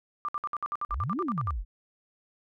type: tone bursts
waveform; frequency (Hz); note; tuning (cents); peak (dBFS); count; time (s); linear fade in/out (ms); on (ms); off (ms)
sine; 1187; D6; +18; -28; 14; 0.25-1.507; 0; 35; 59
type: exponential two-way sweep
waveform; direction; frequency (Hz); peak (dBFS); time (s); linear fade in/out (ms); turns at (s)
sine; up then down; 36.71 to 391.5 to 36.71; -29; 0.89-1.65; 50; 1.21
effects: none